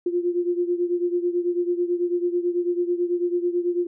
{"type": "beating tone pair", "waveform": "sine", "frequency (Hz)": [349.2, 358.3], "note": ["F4", "F4"], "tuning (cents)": [0, 44], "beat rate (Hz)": 9.1, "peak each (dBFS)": [-22, -26], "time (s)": [0.06, 3.87], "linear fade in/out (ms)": 5, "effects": []}